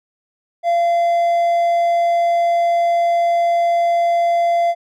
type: tone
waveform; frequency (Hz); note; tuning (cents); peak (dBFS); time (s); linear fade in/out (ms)
triangle; 686; F5; -31; -11; 0.63-4.75; 50
effects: none